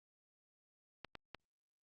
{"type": "clicks", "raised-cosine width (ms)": 0.3, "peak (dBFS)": -30, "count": 3, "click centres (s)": [1.047, 1.153, 1.347], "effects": ["Opus 48 kbps"]}